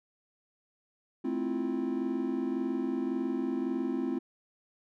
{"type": "chord", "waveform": "triangle", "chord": "F major seventh", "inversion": "first", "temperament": "just", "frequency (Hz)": [218.3, 261.9, 327.4, 349.2], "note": ["A3", "C4", "E4", "F4"], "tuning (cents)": [-13, 2, -12, 0], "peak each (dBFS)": [-36, -30, -34, -34], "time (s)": [1.24, 4.19], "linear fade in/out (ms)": 10, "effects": []}